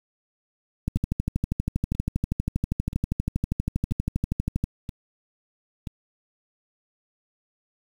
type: two click trains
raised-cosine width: 5 ms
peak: -20 / -11 dBFS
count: 6 / 48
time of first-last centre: 0.97-5.872 / 0.88-4.64 s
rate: 1.02 / 12.5 Hz
effects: 7-bit